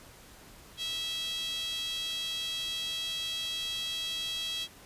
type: tone with high-pass filter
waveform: sawtooth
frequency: 654 Hz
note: E5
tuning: 14 cents flat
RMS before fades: -35 dBFS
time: 0.77-4.68 s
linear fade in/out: 50 ms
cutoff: 3400 Hz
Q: 6.9
effects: pink hiss -53 dBFS RMS until 4.85 s + resampled to 32000 Hz